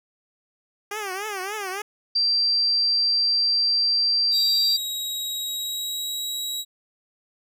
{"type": "tone with vibrato", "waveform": "10% pulse", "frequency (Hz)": 399.5, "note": "G4", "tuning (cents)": 33, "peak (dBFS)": -20, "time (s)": [0.91, 1.82], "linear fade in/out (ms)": 5, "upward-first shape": "triangle", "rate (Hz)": 3.5, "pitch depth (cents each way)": 170}
{"type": "tone", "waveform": "sine", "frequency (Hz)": 4707, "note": "D8", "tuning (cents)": 3, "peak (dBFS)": -18, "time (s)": [2.15, 4.77], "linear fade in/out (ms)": 10}
{"type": "tone with pitch glide", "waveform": "sawtooth", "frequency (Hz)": [3820, 3858], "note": ["A#7", "B7"], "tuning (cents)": [42, -41], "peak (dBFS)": -24, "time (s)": [4.31, 6.65], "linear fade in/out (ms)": 50, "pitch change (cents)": 17, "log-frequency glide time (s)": [5.4, 6.27]}
{"effects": []}